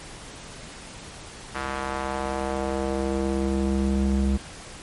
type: tone with band-pass filter sweep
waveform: square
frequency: 67.1 Hz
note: C2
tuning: 44 cents sharp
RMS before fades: -25 dBFS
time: 1.54-4.38 s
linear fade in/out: 20 ms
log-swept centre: 1400 to 160 Hz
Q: 1.2
effects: pink hiss -41 dBFS RMS until 4.82 s + MP3 48 kbps